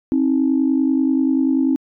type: tone pair together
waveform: sine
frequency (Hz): 265.7 / 316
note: C4 / D#4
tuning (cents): +27 / +27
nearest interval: minor third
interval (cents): 300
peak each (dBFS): -15 / -18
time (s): 0.12-1.76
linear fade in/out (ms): 0
effects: tanh soft clip ceiling -7 dBFS